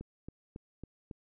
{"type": "click train", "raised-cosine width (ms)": 3, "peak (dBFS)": -30, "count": 5, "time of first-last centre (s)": [0.01, 1.112], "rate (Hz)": 3.63, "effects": []}